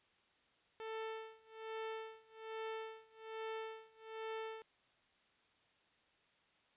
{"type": "tone with tremolo", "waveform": "sawtooth", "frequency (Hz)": 443.3, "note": "A4", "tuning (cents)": 13, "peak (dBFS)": -37, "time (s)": [0.8, 4.62], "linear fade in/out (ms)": 0, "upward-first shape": "sine", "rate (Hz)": 1.2, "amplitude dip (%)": 95, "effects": ["white hiss -73 dBFS RMS until 6.76 s", "resampled to 8000 Hz"]}